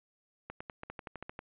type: clicks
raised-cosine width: 0.5 ms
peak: -26 dBFS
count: 11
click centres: 0.5 / 0.605 / 0.698 / 0.834 / 0.9 / 0.992 / 1.072 / 1.157 / 1.226 / 1.295 / 1.391 s
effects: resampled to 8000 Hz